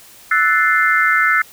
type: chord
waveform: sine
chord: F# half-diminished seventh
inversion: third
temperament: equal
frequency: 1318.5 / 1480 / 1760 / 2093 Hz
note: E6 / F#6 / A6 / C7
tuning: 0 / 0 / 0 / 0 cents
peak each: -17 dBFS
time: 0.31-1.42 s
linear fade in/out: 5 ms
effects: white hiss -43 dBFS RMS until 1.52 s